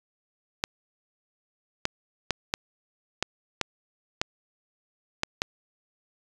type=clicks; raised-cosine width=0.2 ms; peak=-7 dBFS; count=9; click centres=0.639 / 1.854 / 2.307 / 2.539 / 3.226 / 3.613 / 4.215 / 5.234 / 5.419 s; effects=resampled to 24000 Hz + 7-bit